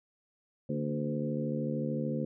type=harmonic tone with a mistuned harmonic; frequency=73.42 Hz; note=D2; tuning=in tune; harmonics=2 / 3 / 4 / 5 / 6 / 7; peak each=-35 / -34 / -39 / -42 / -43 / -38 dBFS; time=0.69-2.25 s; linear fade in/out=5 ms; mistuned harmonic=3; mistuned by=+46 cents; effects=none